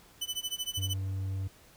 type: tone with tremolo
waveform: sawtooth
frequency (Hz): 3000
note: F#7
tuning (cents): +23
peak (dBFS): -27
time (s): 0.21-0.94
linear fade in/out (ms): 10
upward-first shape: sine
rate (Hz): 13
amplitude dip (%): 95
type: tone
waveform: triangle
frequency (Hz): 96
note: G2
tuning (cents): -36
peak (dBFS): -29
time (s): 0.77-1.48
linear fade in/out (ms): 10
effects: pink hiss -58 dBFS RMS until 1.76 s